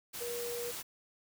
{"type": "tone in noise", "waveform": "sine", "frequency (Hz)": 477.7, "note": "A#4", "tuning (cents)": 42, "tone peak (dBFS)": -37, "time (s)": [0.2, 0.72], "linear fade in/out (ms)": 20, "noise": "white", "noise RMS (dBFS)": -42, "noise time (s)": [0.13, 0.83], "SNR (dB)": 2, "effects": []}